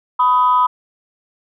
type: tone pair together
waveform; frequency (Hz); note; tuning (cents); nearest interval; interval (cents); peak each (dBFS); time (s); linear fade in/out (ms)
sine; 996.1 / 1255; B5 / D#6; +15 / +15; major third; 400; -11 / -15; 0.19-0.67; 10
effects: tanh soft clip ceiling -4 dBFS